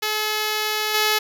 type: tone with level steps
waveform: 5% pulse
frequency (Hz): 427.8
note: A4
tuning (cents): -49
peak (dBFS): -10 / -6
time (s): 0.02-1.19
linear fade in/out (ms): 10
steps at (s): 0.94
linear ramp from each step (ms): 5
effects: none